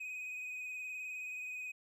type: tone with vibrato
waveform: triangle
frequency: 2505 Hz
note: D#7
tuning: 11 cents sharp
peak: -39 dBFS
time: 0-1.72 s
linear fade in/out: 10 ms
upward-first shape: sine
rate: 19 Hz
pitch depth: 26 cents each way
effects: none